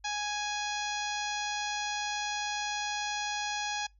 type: harmonic tone with a mistuned harmonic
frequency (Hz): 830.6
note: G#5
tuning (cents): 0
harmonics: 1 / 2 / 3 / 4 / 5 / 6 / 7 / 8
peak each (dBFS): -35 / -38 / -40 / -41 / -42 / -43 / -43 / -44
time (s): 0.04-3.87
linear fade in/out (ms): 10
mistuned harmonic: 4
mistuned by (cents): +15
effects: noise-tail reverb RT60 0.2 s tail -25 dB re dry + added 50 Hz sine -59 dBFS peak until 3.99 s